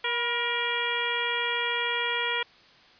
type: harmonic tone with a mistuned harmonic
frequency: 473.4 Hz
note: A#4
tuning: 27 cents sharp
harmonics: 1 / 2 / 3 / 4 / 5 / 6 / 7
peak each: -35 / -33 / -34 / -32 / -32 / -37 / -32 dBFS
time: 0.04-2.43 s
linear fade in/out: 5 ms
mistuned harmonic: 2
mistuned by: +46 cents
effects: white hiss -55 dBFS RMS until 2.99 s + resampled to 11025 Hz